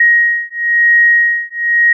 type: beating tone pair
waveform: sine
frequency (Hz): 1883 / 1884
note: A#6 / A#6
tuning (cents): +17 / +18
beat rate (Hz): 1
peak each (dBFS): -11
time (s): 0-1.93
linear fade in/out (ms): 5
effects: none